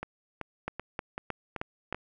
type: two click trains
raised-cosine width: 0.5 ms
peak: -17 / -20 dBFS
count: 5 / 6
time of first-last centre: 0.68-1.926 / 0.03-1.946 s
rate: 3.21 / 2.61 Hz
effects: none